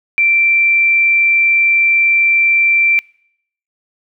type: tone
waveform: sine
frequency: 2349 Hz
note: D7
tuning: in tune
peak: -9 dBFS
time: 0.18-2.99 s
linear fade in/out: 0 ms
effects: noise-tail reverb RT60 0.7 s tail -25 dB re dry